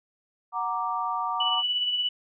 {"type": "chord", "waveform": "sine", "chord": "Gb augmented", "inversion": "none", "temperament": "equal", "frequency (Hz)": [740, 932.3, 1174.7], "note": ["Gb5", "Bb5", "D6"], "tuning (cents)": [0, 0, 0], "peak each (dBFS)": [-32, -30, -29], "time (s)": [0.52, 1.63], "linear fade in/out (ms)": 50}
{"type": "tone with tremolo", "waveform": "sine", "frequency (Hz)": 2960, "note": "F#7", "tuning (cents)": 0, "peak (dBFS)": -22, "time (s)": [1.4, 2.09], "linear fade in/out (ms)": 5, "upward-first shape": "sine", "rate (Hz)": 17, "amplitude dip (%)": 40}
{"effects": []}